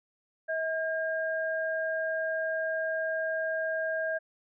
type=tone pair together; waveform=sine; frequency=641.5 / 1613 Hz; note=E5 / G6; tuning=-47 / +49 cents; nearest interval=octave + major third; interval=1596 cents; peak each=-30 / -32 dBFS; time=0.48-4.19 s; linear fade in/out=20 ms; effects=none